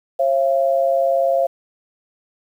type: tone pair together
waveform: sine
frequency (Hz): 540 / 680.4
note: C#5 / F5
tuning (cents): -45 / -45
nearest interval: major third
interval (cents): 400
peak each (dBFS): -17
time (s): 0.19-1.47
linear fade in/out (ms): 10
effects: 8-bit